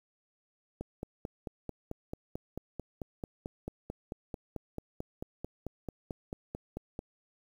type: click train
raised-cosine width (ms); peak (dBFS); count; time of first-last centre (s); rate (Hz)
2; -24; 29; 0.81-6.991; 4.53
effects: 9-bit